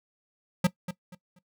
square tone with echo, 180 Hz, F#3, 47 cents flat, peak -19 dBFS, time 0.64-0.67 s, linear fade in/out 5 ms, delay 240 ms, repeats 3, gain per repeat -12 dB, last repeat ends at 1.39 s, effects noise-tail reverb RT60 0.1 s tail -17 dB re dry

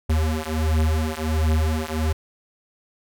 square beating tone pair, 77.78 / 79.18 Hz, D#2 / D#2, 0 / +31 cents, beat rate 1.4 Hz, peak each -23 dBFS, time 0.09-2.13 s, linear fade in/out 10 ms, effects none

